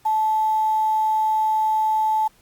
sine tone with quantisation, 870 Hz, A5, 20 cents flat, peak -17 dBFS, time 0.05-2.28 s, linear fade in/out 10 ms, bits 7, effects pink hiss -57 dBFS RMS until 2.41 s + Opus 48 kbps

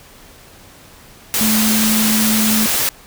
sine tone in noise, 217.4 Hz, A3, 21 cents flat, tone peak -15 dBFS, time 1.41-2.66 s, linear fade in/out 0 ms, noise white, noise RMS -17 dBFS, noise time 1.34-2.89 s, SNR -1 dB, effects pink hiss -43 dBFS RMS until 3.06 s

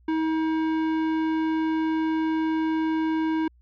sine tone with tanh clipping, 318.4 Hz, D#4, 40 cents sharp, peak -24 dBFS, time 0.08-3.48 s, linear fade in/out 5 ms, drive 15 dB, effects added 60 Hz sine -54 dBFS peak until 3.61 s

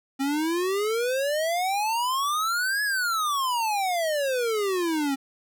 square exponential two-way sweep, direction up then down, 266.6 to 1710 to 266.6 Hz, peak -24 dBFS, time 0.19-5.16 s, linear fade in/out 20 ms, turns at 2.83 s, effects none

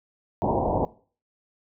white low-pass noise, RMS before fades -24 dBFS, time 0.42-0.85 s, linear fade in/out 0 ms, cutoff 950 Hz, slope 96 dB/octave, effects noise-tail reverb RT60 0.4 s tail -19 dB re dry

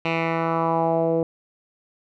10% pulse tone with low-pass filter sweep, 164.81 Hz, E3, in tune, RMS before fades -22 dBFS, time 0.05-1.23 s, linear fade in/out 2 ms, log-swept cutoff 2800 to 460 Hz, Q 2.8, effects none

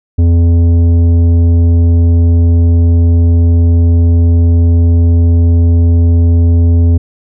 sine tone with tanh clipping, 84.7 Hz, E2, 48 cents sharp, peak -6 dBFS, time 0.18-6.98 s, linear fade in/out 10 ms, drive 10 dB, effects none

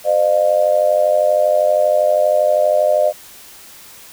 sine tone with amplitude modulation, 606 Hz, D#5, 46 cents flat, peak -7 dBFS, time 0.04-3.13 s, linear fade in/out 50 ms, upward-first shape sine, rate 92.6 Hz, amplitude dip 90%, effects white hiss -40 dBFS RMS until 4.12 s

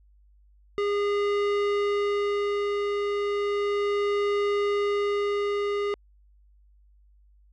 square tone with tremolo, 408.1 Hz, G#4, 30 cents flat, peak -23 dBFS, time 0.78-5.94 s, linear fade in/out 0 ms, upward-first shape sine, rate 0.34 Hz, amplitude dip 25%, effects added 50 Hz sine -55 dBFS peak until 7.52 s + low-pass 3000 Hz 12 dB/octave

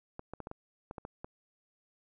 clicks, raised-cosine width 1 ms, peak -27 dBFS, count 9, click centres 0.194 / 0.336 / 0.403 / 0.471 / 0.514 / 0.911 / 0.982 / 1.051 / 1.245 s, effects none

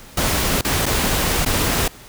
pink noise with dropouts, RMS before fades -19 dBFS, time 0.17-1.88 s, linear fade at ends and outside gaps 5 ms, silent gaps 0.612-0.647 / 0.858-0.862 / 1.45-1.46 s, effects pink hiss -42 dBFS RMS until 2.08 s

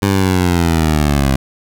15% pulse linear sweep, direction down, 100.3 to 66 Hz, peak -5 dBFS, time 0.02-1.36 s, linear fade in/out 5 ms, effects none

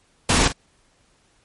pink noise with echo, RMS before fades -17 dBFS, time 0.29-0.48 s, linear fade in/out 5 ms, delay 43 ms, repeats 1, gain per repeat -12 dB, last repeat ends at 0.523 s, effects pink hiss -61 dBFS RMS until 1.44 s + MP3 48 kbps

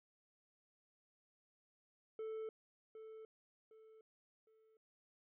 triangle tone with echo, 440 Hz, A4, in tune, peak -40 dBFS, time 2.19-2.49 s, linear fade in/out 2 ms, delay 760 ms, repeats 3, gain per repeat -9 dB, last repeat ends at 4.77 s, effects resampled to 8000 Hz

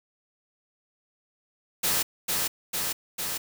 white noise with echo, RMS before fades -25 dBFS, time 1.83-2.03 s, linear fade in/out 10 ms, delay 450 ms, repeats 3, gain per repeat -2 dB, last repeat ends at 3.38 s, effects none

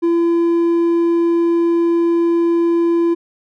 sine tone with hard clipping, 338.4 Hz, E4, 45 cents sharp, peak -13 dBFS, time 0.02-3.15 s, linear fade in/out 20 ms, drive 3 dB, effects none

